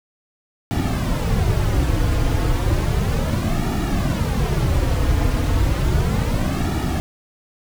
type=noise with flanger; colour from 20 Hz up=brown; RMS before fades=-19 dBFS; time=0.71-7 s; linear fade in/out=0 ms; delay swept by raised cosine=1.9 to 5.3 ms; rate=0.33 Hz; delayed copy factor=-0.7; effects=none